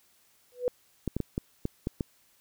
sine tone with exponential growth, 493.9 Hz, B4, in tune, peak -20 dBFS, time 0.52-0.68 s, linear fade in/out 0 ms, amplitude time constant 33 ms
clicks, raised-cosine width 3 ms, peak -16 dBFS, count 7, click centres 1.077 / 1.166 / 1.203 / 1.379 / 1.654 / 1.871 / 2.008 s
effects white hiss -65 dBFS RMS until 2.4 s

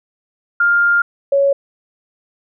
sine tone pair in turn, 1403 / 556.8 Hz, F6 / C#5, +8 / +8 cents, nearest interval octave + major third, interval 1600 cents, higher first, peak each -10 dBFS, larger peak neither, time 0.6-1.02 / 1.32-1.53 s, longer first, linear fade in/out 5 ms, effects none

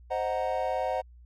triangle chord, C half-diminished seventh, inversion none, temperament equal, 523.3 / 622.3 / 740 / 932.3 Hz, C5 / Eb5 / Gb5 / Bb5, 0 / 0 / 0 / 0 cents, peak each -30 / -31 / -29 / -34 dBFS, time 0.1-1.02 s, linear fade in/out 20 ms, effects added 60 Hz sine -49 dBFS peak until 1.25 s

